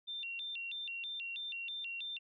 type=tone with vibrato; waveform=sine; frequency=3136 Hz; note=G7; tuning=in tune; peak=-39 dBFS; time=0.07-2.19 s; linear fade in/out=20 ms; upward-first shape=square; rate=3.1 Hz; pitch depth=230 cents each way; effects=none